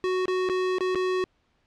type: tone with dropouts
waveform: square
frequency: 370 Hz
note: F#4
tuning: in tune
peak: -24 dBFS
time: 0.04-1.24 s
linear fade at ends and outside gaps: 0 ms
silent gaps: 0.256-0.281 / 0.489-0.497 / 0.784-0.807 / 0.948-0.956 s
effects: pink hiss -69 dBFS RMS until 1.66 s + low-pass 4000 Hz 12 dB/octave